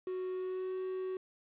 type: tone with pitch glide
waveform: triangle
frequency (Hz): 370 to 374.1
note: F#4 to F#4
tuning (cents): 0 to +19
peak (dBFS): -33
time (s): 0.07-1.17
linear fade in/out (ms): 2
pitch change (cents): +19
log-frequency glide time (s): 0.29-0.85
effects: resampled to 8000 Hz + 10-bit